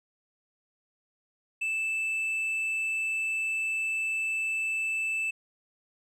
triangle tone with tanh clipping, 2637 Hz, E7, in tune, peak -28 dBFS, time 1.61-5.31 s, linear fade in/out 10 ms, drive 8 dB, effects none

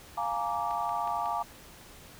sine chord, Bb dominant seventh, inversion second, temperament just, 699.2 / 839.1 / 932.3 / 1165.4 Hz, F5 / Ab5 / Bb5 / D6, +2 / +18 / 0 / -14 cents, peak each -34 dBFS, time 0.17-1.43 s, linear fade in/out 10 ms
click train, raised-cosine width 0.3 ms, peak -30 dBFS, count 4, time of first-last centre 0.71-1.258 s, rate 5.47 Hz
effects pink hiss -51 dBFS RMS until 2.19 s

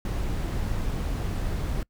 brown noise, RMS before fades -28 dBFS, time 0.05-1.83 s, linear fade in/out 2 ms, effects noise-tail reverb RT60 0.1 s tail -26 dB re dry

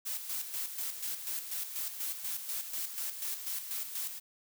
blue noise with tremolo, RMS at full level -36 dBFS, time 0.05-4.2 s, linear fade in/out 20 ms, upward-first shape square, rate 4.1 Hz, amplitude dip 55%, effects none

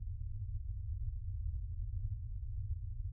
white low-pass noise, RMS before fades -40 dBFS, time 0-3.12 s, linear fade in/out 10 ms, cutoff 110 Hz, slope 96 dB/octave, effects none

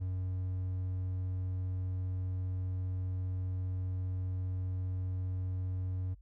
triangle tone, 92.5 Hz, F#2, in tune, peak -31 dBFS, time 0-6.15 s, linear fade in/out 20 ms, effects noise-tail reverb RT60 0.1 s tail -24 dB re dry + added 50 Hz sine -54 dBFS peak until 6.21 s

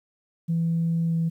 sine tone with pitch glide, 166.1 to 164.86 Hz, E3 to E3, +13 to 0 cents, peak -20 dBFS, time 0.48-1.3 s, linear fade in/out 20 ms, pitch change -13 cents, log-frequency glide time 1.06-1.15 s, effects tanh soft clip ceiling -17 dBFS + 10-bit

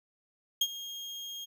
35% pulse tone with ADSR envelope, 3243 Hz, G#7, 42 cents flat, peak -21 dBFS, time 0.61-1.46 s, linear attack 5 ms, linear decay 53 ms, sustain -16 dB, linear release 24 ms, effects none

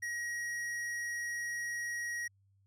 triangle tone with hard clipping, 1897 Hz, A#6, 30 cents sharp, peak -37 dBFS, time 0.02-2.28 s, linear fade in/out 10 ms, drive 14 dB, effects added 98 Hz sine -66 dBFS peak until 2.66 s

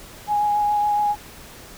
sine tone with vibrato, 830.6 Hz, G#5, in tune, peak -17 dBFS, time 0.27-1.16 s, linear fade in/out 50 ms, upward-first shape triangle, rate 7.1 Hz, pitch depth 17 cents each way, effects pink hiss -42 dBFS RMS until 1.77 s

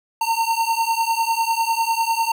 square beating tone pair, 906 / 916 Hz, A#5 / A#5, -50 / -31 cents, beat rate 10 Hz, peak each -22 dBFS, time 0.21-2.32 s, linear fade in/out 5 ms, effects none

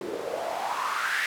white noise with band-pass filter sweep, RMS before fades -30 dBFS, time 0.01-1.26 s, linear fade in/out 2 ms, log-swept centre 360 to 1900 Hz, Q 4.5, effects none

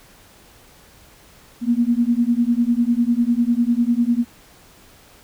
sine beating tone pair, 232.8 / 242.8 Hz, A#3 / B3, -2 / -29 cents, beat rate 10 Hz, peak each -18 dBFS, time 1.61-4.25 s, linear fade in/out 50 ms, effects pink hiss -49 dBFS RMS until 5.23 s

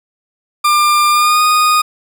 40% pulse tone with pitch glide, 1196 to 1235.3 Hz, D6 to D#6, +31 to -13 cents, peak -8 dBFS, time 0.64-1.82 s, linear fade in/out 10 ms, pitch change +56 cents, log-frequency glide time 1.1-1.42 s, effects none

